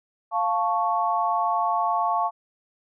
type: chord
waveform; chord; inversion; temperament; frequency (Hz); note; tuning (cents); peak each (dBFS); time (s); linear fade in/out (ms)
sine; F augmented; none; equal; 698.5 / 880 / 1108.7; F5 / A5 / C#6; 0 / 0 / 0; -25; 0.31-2.31; 50
effects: none